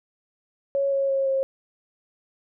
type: tone with pitch steps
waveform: sine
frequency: 554 / 548.3 / 542.6 / 537 Hz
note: C#5 / C#5 / C#5 / C5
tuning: -1 / -19 / -37 / +45 cents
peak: -20 dBFS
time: 0.75-1.43 s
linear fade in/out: 0 ms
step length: 170 ms
effects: none